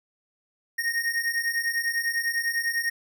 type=beating tone pair; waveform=square; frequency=1854 / 1864 Hz; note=A#6 / A#6; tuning=-10 / -1 cents; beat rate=10 Hz; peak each=-27 / -30 dBFS; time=0.78-2.9 s; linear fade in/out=10 ms; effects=none